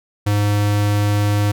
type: tone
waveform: square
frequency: 103.2 Hz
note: G#2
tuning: 10 cents flat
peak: -15 dBFS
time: 0.26-1.52 s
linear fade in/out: 10 ms
effects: none